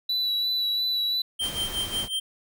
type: tone with vibrato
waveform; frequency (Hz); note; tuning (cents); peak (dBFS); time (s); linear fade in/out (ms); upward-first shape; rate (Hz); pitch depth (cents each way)
triangle; 3951; B7; 0; -22; 0.09-1.22; 5; sine; 2.9; 18
type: tone with tremolo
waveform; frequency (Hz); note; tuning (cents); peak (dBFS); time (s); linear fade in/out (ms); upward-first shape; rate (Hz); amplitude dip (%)
square; 3144; G7; +4; -25; 1.39-2.2; 10; sine; 5.5; 80
type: noise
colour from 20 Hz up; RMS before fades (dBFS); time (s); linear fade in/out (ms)
pink; -36; 1.4-2.09; 50
effects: none